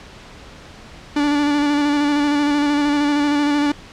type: tone with vibrato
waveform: 45% pulse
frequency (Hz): 291.1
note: D4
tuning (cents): -15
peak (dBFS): -15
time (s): 1.16-3.72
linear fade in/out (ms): 5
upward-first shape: square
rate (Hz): 13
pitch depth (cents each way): 21
effects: pink hiss -40 dBFS RMS until 3.92 s + low-pass 5000 Hz 12 dB/octave